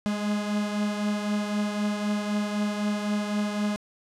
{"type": "beating tone pair", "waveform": "45% pulse", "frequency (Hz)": [207.3, 211.2], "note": ["G#3", "G#3"], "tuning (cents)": [-3, 29], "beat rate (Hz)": 3.9, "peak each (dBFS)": [-26, -33], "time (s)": [0.06, 3.76], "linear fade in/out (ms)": 0, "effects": ["low-pass 8000 Hz 12 dB/octave"]}